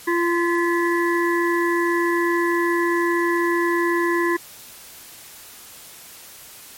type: harmonic tone with a mistuned harmonic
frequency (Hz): 343.5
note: F4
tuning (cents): -29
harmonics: 1 / 3 / 5 / 6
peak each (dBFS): -19 / -24 / -26 / -27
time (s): 0.07-4.37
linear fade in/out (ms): 10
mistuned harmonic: 6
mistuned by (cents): -83
effects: white hiss -42 dBFS RMS until 6.77 s + MP3 64 kbps